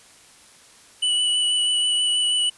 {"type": "tone with vibrato", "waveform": "square", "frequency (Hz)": 2960, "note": "F#7", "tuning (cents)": 0, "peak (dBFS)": -19, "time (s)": [1.02, 2.5], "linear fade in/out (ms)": 10, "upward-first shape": "sine", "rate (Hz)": 6.2, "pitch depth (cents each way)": 14, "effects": ["white hiss -50 dBFS RMS until 2.57 s", "resampled to 24000 Hz"]}